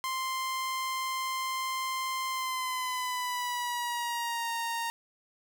sawtooth tone with pitch glide, 1046.5 to 927 Hz, C6 to A#5, 0 to -10 cents, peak -27 dBFS, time 0.04-4.9 s, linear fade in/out 0 ms, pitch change -210 cents, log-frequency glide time 2.3-4.51 s, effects none

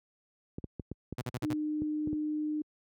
clicks, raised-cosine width 3 ms, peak -24 dBFS, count 8, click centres 0.584 / 0.642 / 0.797 / 0.916 / 1.126 / 1.82 / 2.074 / 2.13 s
sawtooth tone bursts, 123.47 Hz, B2, in tune, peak -29 dBFS, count 5, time 1.18-1.536 s, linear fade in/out 5 ms, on 36 ms, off 44 ms
sine tone, 303.6 Hz, D#4, 42 cents flat, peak -30 dBFS, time 1.43-2.62 s, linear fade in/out 5 ms
effects high-pass 60 Hz 12 dB/octave

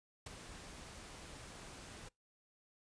pink noise with ADSR envelope, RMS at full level -44 dBFS, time 0.26-2.09 s, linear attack 6 ms, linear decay 14 ms, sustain -8 dB, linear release 9 ms, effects noise-tail reverb RT60 0.2 s tail -25 dB re dry + resampled to 22050 Hz

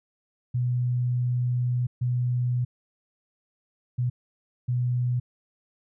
sine tone bursts at uneven times, 123.47 Hz, B2, in tune, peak -22 dBFS, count 4, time 0.54-1.87 / 2.01-2.65 / 3.98-4.1 / 4.68-5.2 s, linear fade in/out 10 ms, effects none

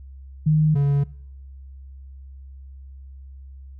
sine / triangle tone pair in turn, 154.3 / 141.62 Hz, D#3 / C#3, -14 / +37 cents, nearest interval minor second, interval 149 cents, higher first, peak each -14 dBFS, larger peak neither, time 0.46-0.75 / 0.75-1.04 s, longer neither, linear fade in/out 10 ms, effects noise-tail reverb RT60 0.9 s tail -24 dB re dry + added 67 Hz sine -38 dBFS peak until 3.79 s

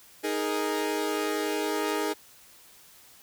sawtooth chord, D# suspended fourth, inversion none, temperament equal, 311.1 / 415.3 / 466.2 Hz, D#4 / G#4 / A#4, 0 / 0 / 0 cents, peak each -27 / -26 / -30 dBFS, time 0.23-2.14 s, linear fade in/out 20 ms, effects white hiss -54 dBFS RMS until 3.22 s

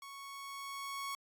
sawtooth tone with level ramp, 1108 Hz, C#6, 1 cent flat, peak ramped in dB -44 to -34 dBFS, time 0.02-1.15 s, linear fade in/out 2 ms, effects AAC 64 kbps

